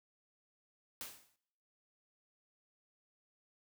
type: noise with exponential decay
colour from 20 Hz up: white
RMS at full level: -42 dBFS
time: 1.01-1.36 s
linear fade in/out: 1 ms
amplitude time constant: 76 ms
effects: noise-tail reverb RT60 0.8 s tail -23 dB re dry